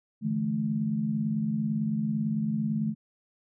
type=chord; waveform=sine; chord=D suspended second; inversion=none; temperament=equal with one note detuned; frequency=146.83 / 164.81 / 215.8 Hz; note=D3 / E3 / A3; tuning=0 / 0 / -33 cents; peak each=-33 / -33 / -27 dBFS; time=0.21-2.95 s; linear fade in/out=50 ms; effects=none